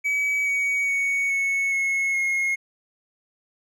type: tone with pitch steps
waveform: triangle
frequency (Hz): 2278 / 2253 / 2229 / 2204 / 2180 / 2156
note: C#7 / C#7 / C#7 / C#7 / C#7 / C#7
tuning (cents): +47 / +28 / +9 / -11 / -29 / -49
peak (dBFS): -19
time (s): 0.04-2.56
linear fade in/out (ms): 20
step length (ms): 420
effects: none